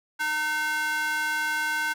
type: tone with high-pass filter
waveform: square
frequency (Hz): 305.4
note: D#4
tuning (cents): -32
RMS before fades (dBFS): -27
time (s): 0.19-1.94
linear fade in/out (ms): 20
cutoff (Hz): 1300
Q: 8.4
effects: none